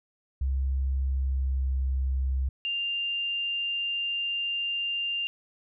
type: tone with pitch glide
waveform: sine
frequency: 66.7 to 65.9 Hz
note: C2 to C2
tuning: +34 to +13 cents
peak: -24 dBFS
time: 0.41-2.49 s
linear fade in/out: 5 ms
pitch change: -21 cents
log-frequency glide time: 1.02-1.68 s
type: tone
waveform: sine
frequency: 2794 Hz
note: F7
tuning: in tune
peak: -27 dBFS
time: 2.65-5.27 s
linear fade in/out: 0 ms
effects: none